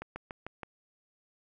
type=slowing click train; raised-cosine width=0.5 ms; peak=-24 dBFS; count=5; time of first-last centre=0.02-0.632 s; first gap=140 ms; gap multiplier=1.06; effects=none